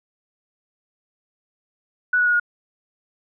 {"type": "tone with pitch steps", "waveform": "sine", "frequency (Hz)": [1477, 1463.4, 1450, 1436.6], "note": ["F#6", "F#6", "F#6", "F6"], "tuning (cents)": [-3, -20, -35, 48], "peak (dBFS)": -15, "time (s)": [2.13, 2.398], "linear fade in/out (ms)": 5, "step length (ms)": 67, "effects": []}